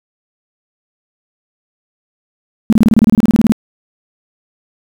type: tone bursts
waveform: sine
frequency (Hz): 220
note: A3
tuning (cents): 0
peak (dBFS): -4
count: 16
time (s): 2.7-3.521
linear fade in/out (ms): 0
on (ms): 26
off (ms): 27
effects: 7-bit